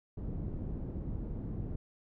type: low-pass noise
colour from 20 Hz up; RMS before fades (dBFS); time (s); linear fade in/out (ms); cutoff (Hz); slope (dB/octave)
pink; -38; 0.17-1.76; 5; 260; 12
effects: none